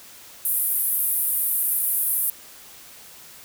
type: band-pass noise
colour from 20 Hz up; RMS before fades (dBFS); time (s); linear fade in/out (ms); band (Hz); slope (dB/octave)
white; -23; 0.45-2.3; 2; 10000 to 15000; 48
effects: white hiss -45 dBFS RMS until 3.44 s